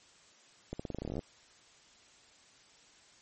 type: accelerating click train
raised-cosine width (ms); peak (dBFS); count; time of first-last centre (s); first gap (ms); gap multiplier
2; -24; 16; 0.73-1.192; 65; 0.88
effects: white hiss -61 dBFS RMS until 3.21 s + MP3 32 kbps